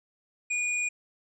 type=tone pair together; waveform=sine; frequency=2427 / 7534 Hz; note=D#7 / A#8; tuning=-44 / +17 cents; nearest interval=octave + minor sixth; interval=1961 cents; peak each=-27 / -33 dBFS; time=0.5-0.89 s; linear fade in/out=10 ms; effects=none